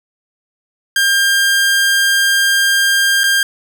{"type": "tone with dropouts", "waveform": "sawtooth", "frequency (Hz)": 1600, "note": "G6", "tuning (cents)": 35, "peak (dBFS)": -7, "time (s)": [0.96, 3.43], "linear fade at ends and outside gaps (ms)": 2, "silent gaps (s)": [3.235, 3.239], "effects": []}